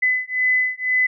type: beating tone pair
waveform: sine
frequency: 2011 / 2013 Hz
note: B6 / B6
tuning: +31 / +33 cents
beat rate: 2 Hz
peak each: -20 dBFS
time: 0.02-1.07 s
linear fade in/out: 10 ms
effects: none